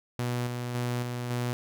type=tone with tremolo; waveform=sawtooth; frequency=122.1 Hz; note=B2; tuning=19 cents flat; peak=-24 dBFS; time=0.19-1.53 s; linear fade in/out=0 ms; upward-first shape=square; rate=1.8 Hz; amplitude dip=35%; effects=none